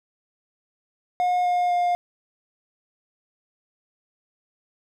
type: tone with pitch steps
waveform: triangle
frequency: 719 / 713.2 / 707.5 Hz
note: F#5 / F5 / F5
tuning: -50 / +36 / +22 cents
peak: -17 dBFS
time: 1.2-1.95 s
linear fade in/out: 0 ms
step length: 250 ms
effects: none